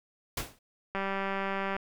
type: noise with exponential decay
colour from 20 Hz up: pink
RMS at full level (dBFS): -29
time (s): 0.37-0.59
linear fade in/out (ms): 5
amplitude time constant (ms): 47
type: click train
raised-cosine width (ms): 0.5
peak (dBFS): -18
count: 160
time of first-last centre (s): 0.95-1.765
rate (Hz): 195
effects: none